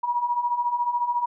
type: beating tone pair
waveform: sine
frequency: 952 / 966 Hz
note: A#5 / B5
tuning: +36 / -39 cents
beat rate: 14 Hz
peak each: -28 / -23 dBFS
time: 0.03-1.26 s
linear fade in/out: 10 ms
effects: none